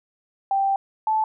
sine tone pair in turn, 784 / 871.9 Hz, G5 / A5, 0 / -16 cents, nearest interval major second, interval 184 cents, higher second, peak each -18 dBFS, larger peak neither, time 0.51-0.76 / 1.07-1.24 s, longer first, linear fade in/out 2 ms, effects none

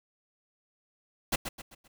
pink noise with echo, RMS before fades -27 dBFS, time 1.32-1.36 s, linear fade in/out 10 ms, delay 130 ms, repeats 4, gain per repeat -8 dB, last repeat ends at 1.88 s, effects none

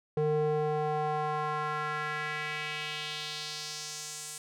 square tone with band-pass filter sweep, 151.7 Hz, D#3, 44 cents flat, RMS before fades -33 dBFS, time 0.17-4.38 s, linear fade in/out 2 ms, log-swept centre 400 to 8500 Hz, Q 2.1, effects none

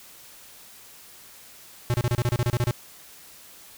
square tone bursts, 121.1 Hz, B2, 34 cents flat, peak -21 dBFS, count 12, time 1.9-2.71 s, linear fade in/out 0 ms, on 40 ms, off 30 ms, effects white hiss -48 dBFS RMS until 3.77 s

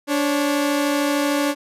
sawtooth tone pair together, 290 / 546.8 Hz, D4 / C#5, -22 / -24 cents, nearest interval major seventh, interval 1098 cents, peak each -15 / -21 dBFS, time 0.07-1.55 s, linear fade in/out 50 ms, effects resampled to 32000 Hz

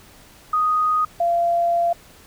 sine tone pair in turn, 1244.5 / 686.8 Hz, D#6 / F5, 0 / -29 cents, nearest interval minor seventh, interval 1029 cents, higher first, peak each -16 / -16 dBFS, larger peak neither, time 0.53-1.05 / 1.2-1.93 s, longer second, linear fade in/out 5 ms, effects pink hiss -48 dBFS RMS until 2.26 s

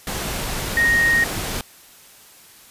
sine tone in noise, 1864.7 Hz, A#6, in tune, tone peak -14 dBFS, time 0.77-1.24 s, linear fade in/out 2 ms, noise pink, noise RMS -26 dBFS, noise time 0.07-1.61 s, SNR +9 dB, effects white hiss -47 dBFS RMS until 2.7 s + resampled to 32000 Hz

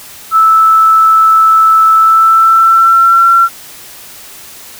sine tone with pitch glide, 1313 to 1360.1 Hz, E6 to F6, -7 to -46 cents, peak -3 dBFS, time 0.31-3.49 s, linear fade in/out 50 ms, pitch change +61 cents, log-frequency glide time 1.93-3.29 s, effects white hiss -32 dBFS RMS until 4.79 s

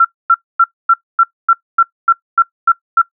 sine tone bursts, 1358 Hz, F6, 49 cents flat, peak -4 dBFS, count 11, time 0-3.017 s, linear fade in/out 5 ms, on 47 ms, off 250 ms, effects noise-tail reverb RT60 0.1 s tail -19 dB re dry

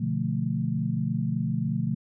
sine chord, B half-diminished seventh, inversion none, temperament equal, 123.47 / 146.83 / 174.61 / 220 Hz, B2 / D3 / F3 / A3, 0 / 0 / 0 / 0 cents, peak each -30 dBFS, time 0-1.95 s, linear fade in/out 10 ms, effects none

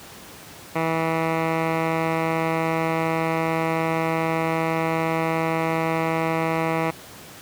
10% pulse tone with low-pass filter, 162.6 Hz, E3, 23 cents flat, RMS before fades -23 dBFS, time 0.75-6.91 s, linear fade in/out 10 ms, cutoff 1900 Hz, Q 2.2, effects pink hiss -42 dBFS RMS until 7.41 s + high-pass 100 Hz 12 dB/octave

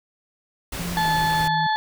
pink noise, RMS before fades -31 dBFS, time 0.72-1.48 s, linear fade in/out 5 ms
sine tone with pitch glide, 174.61 to 159.2 Hz, F3 to D#3, 0 to +40 cents, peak -27 dBFS, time 0.79-1.67 s, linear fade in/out 5 ms, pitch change -160 cents, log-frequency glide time 0.94-1.08 s
harmonic tone, 867 Hz, A5, 26 cents flat, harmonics 1 / 2 / 4 / 5, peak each -20 / -26 / -32 / -34 dBFS, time 0.97-1.76 s, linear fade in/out 0 ms
effects none

